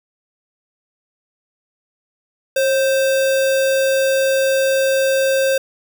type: tone with sample-and-hold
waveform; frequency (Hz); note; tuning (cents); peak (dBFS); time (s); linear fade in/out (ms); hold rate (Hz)
sine; 538; C5; +48; -13; 2.56-5.58; 5; 2100
effects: none